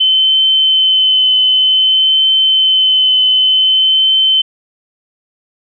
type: tone with vibrato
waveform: sine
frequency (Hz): 3059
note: G7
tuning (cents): -43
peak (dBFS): -7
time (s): 0-4.42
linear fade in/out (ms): 10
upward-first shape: triangle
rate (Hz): 0.54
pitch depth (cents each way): 13
effects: none